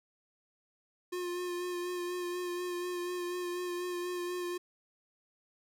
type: tone with vibrato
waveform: square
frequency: 355.4 Hz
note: F4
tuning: 30 cents sharp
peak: -35 dBFS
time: 1.12-4.58 s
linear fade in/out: 10 ms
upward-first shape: sine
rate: 4.1 Hz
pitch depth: 22 cents each way
effects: none